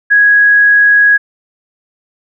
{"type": "tone", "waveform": "sine", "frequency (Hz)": 1661.2, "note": "G#6", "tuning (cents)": 0, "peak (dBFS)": -4, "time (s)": [0.1, 1.18], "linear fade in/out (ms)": 20, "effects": []}